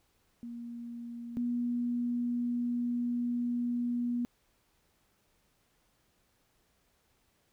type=tone pair in turn; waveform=sine; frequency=236.5 / 241.2 Hz; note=A#3 / B3; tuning=+25 / -41 cents; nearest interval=unison; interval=34 cents; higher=second; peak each=-39 / -29 dBFS; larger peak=second; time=0.43-1.37 / 1.37-4.25 s; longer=second; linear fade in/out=0 ms; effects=pink hiss -72 dBFS RMS until 7.52 s